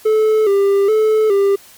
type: tone with vibrato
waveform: triangle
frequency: 415.3 Hz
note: G#4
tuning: in tune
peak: -8 dBFS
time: 0.05-1.56 s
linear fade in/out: 10 ms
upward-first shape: square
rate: 1.2 Hz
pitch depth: 77 cents each way
effects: white hiss -43 dBFS RMS until 1.77 s + MP3 96 kbps